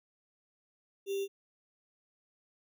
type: tone with sample-and-hold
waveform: sine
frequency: 393.9 Hz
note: G4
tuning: 8 cents sharp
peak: -31 dBFS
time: 1.06-1.28 s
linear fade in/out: 50 ms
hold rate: 3150 Hz
effects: none